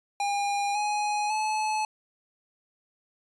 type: tone with pitch steps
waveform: square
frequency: 809 / 834.6 / 861.1 Hz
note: G#5 / G#5 / A5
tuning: -46 / +8 / -38 cents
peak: -26 dBFS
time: 0.2-1.85 s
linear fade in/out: 2 ms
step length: 550 ms
effects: resampled to 22050 Hz